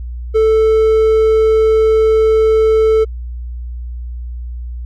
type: tone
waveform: triangle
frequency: 440 Hz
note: A4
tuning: in tune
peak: -6 dBFS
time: 0.34-3.05 s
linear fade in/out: 20 ms
effects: added 60 Hz sine -22 dBFS peak until 4.85 s